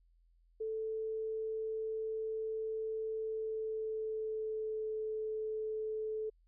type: tone with pitch glide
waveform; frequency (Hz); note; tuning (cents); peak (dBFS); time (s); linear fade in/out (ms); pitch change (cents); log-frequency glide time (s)
sine; 440 to 434.4; A4 to A4; 0 to -22; -35; 0.6-6.3; 10; -22; 3.19-4.89
effects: added 42 Hz sine -65 dBFS peak until 6.47 s